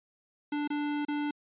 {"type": "tone with dropouts", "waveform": "square", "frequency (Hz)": 293.7, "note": "D4", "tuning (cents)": 0, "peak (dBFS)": -30, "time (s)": [0.52, 1.31], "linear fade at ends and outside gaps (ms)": 5, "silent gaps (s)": [[0.676, 0.702], [1.051, 1.083]], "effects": ["resampled to 8000 Hz"]}